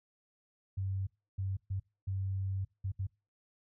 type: tone bursts at uneven times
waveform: sine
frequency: 96.3 Hz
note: G2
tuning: 30 cents flat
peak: -32 dBFS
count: 6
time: 0.77-1.07 / 1.38-1.57 / 1.7-1.8 / 2.07-2.65 / 2.84-2.92 / 2.99-3.07 s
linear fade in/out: 10 ms
effects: noise-tail reverb RT60 0.3 s tail -25 dB re dry

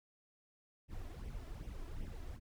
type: noise with flanger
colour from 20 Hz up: brown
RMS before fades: -45 dBFS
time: 0.88-2.4 s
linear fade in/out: 50 ms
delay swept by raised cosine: 0.34 to 3.04 ms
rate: 2.6 Hz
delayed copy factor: +0.7
effects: none

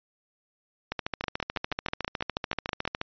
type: two click trains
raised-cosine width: 0.3 ms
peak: -13 / -13 dBFS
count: 29 / 12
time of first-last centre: 0.92-2.949 / 1.24-3.014 s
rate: 13.8 / 6.2 Hz
effects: resampled to 11025 Hz

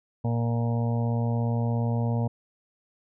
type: harmonic tone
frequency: 117.1 Hz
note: A#2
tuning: 8 cents sharp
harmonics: 1 / 2 / 4 / 5 / 6 / 7 / 8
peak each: -24 / -30 / -36 / -38 / -40 / -41 / -42 dBFS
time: 0.24-2.28 s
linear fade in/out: 10 ms
effects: none

